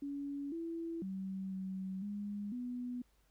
sine tone with pitch steps, 282.6 / 332.4 / 191.2 / 189.5 / 204.6 / 246.5 Hz, C#4 / E4 / G3 / F#3 / G#3 / B3, +34 / +15 / -43 / +42 / -26 / -3 cents, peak -38 dBFS, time 0.02-3.02 s, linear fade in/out 5 ms, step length 500 ms, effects added 50 Hz sine -70 dBFS peak until 3.3 s + pink hiss -75 dBFS RMS until 3.3 s

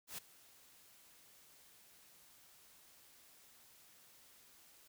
white noise with ADSR envelope, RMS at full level -44 dBFS, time 0.07-4.88 s, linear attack 110 ms, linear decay 9 ms, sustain -20 dB, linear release 9 ms, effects none

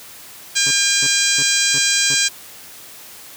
harmonic tone, 804 Hz, G5, 44 cents sharp, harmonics 2 / 3 / 4 / 5 / 6 / 7 / 8 / 9 / 10, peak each -23 / -23 / -23 / -23 / -23 / -23 / -23 / -23 / -23 dBFS, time 0.55-2.29 s, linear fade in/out 20 ms
20% pulse tone bursts, 140 Hz, C#3, 18 cents sharp, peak -24 dBFS, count 5, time 0.66-2.145 s, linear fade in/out 5 ms, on 49 ms, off 310 ms
effects white hiss -39 dBFS RMS until 3.36 s + high-pass 60 Hz 12 dB/octave

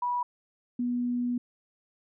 sine tone pair in turn, 976 / 244 Hz, B5 / B3, -21 / -21 cents, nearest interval 2 octaves, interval 2400 cents, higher first, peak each -26 dBFS, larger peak neither, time 0.02-0.23 / 0.79-1.38 s, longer second, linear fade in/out 5 ms, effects none

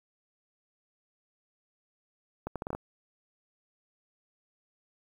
accelerating click train, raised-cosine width 1 ms, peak -20 dBFS, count 7, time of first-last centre 2.47-2.75 s, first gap 87 ms, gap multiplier 0.74, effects 9-bit

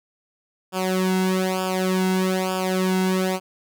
sawtooth tone with flanger, 186.6 Hz, F#3, 15 cents sharp, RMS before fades -22 dBFS, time 0.72-3.4 s, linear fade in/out 50 ms, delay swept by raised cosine 0.49 to 1.69 ms, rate 1.1 Hz, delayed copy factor -0.9, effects none

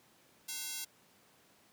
square tone with high-pass filter, 301 Hz, D4, 43 cents sharp, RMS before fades -41 dBFS, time 0.48-0.85 s, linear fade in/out 10 ms, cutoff 4600 Hz, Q 0.61, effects pink hiss -65 dBFS RMS until 1.72 s + high-pass 150 Hz 12 dB/octave

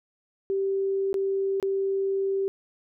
sine tone with dropouts, 389.7 Hz, G4, 10 cents flat, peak -23 dBFS, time 0.5-2.48 s, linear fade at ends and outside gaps 0 ms, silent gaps 1.13-1.142 / 1.6-1.627 s, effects none

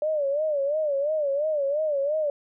sine tone with vibrato, 587.3 Hz, D5, in tune, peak -22 dBFS, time 0.02-2.3 s, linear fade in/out 2 ms, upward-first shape sine, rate 2.9 Hz, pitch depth 120 cents each way, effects none

